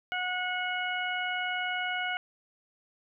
harmonic tone, 730 Hz, F#5, 24 cents flat, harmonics 1 / 2 / 3 / 4, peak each -35 / -33 / -35 / -37 dBFS, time 0.12-2.17 s, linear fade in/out 0 ms, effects none

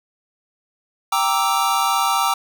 square chord, E half-diminished seventh, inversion first, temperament equal, 784 / 932.3 / 1174.7 / 1318.5 Hz, G5 / Bb5 / D6 / E6, 0 / 0 / 0 / 0 cents, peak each -23 dBFS, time 1.12-2.34 s, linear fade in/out 5 ms, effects none

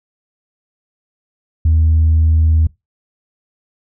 sine tone, 79.7 Hz, D#2, 42 cents sharp, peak -7 dBFS, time 1.65-2.67 s, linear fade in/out 5 ms, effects noise-tail reverb RT60 0.2 s tail -23 dB re dry + tanh soft clip ceiling -6 dBFS

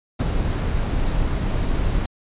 brown noise with ADSR envelope, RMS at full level -17 dBFS, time 0.19-2.06 s, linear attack 16 ms, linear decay 32 ms, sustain -4 dB, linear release 4 ms, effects resampled to 8000 Hz

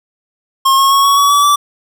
square tone with pitch steps, 1075 / 1088.7 / 1102.7 / 1116.8 / 1131.1 / 1145.5 / 1160.2 Hz, C6 / C#6 / C#6 / C#6 / C#6 / D6 / D6, +47 / -32 / -9 / +13 / +35 / -44 / -21 cents, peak -8 dBFS, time 0.65-1.56 s, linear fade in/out 10 ms, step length 130 ms, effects none

